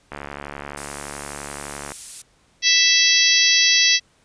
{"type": "click train", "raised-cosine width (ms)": 0.5, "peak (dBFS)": -16, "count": 130, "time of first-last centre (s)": [0.12, 1.919], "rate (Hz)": 71.7}
{"type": "noise", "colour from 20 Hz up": "violet", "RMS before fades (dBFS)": -29, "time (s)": [0.77, 2.22], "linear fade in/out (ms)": 5}
{"type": "harmonic tone", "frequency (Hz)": 659.3, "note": "E5", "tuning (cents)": 0, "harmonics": [3, 4, 5, 6, 7, 8, 9], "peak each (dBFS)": [-21, -21, -21, -21, -21, -21, -21], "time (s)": [2.62, 4], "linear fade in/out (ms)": 50}
{"effects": ["pink hiss -59 dBFS RMS until 4.24 s", "resampled to 22050 Hz"]}